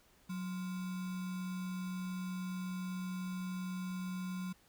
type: tone with sample-and-hold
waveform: sine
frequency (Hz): 183.6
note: F#3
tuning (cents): -13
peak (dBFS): -37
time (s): 0.29-4.53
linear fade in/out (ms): 10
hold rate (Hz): 1225
effects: pink hiss -67 dBFS RMS until 4.68 s